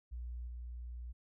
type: tone with level steps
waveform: sine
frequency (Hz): 60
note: B1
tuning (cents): -49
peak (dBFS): -40 / -42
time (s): 0.11-1.13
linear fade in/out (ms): 20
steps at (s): 0.47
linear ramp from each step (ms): 10
effects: none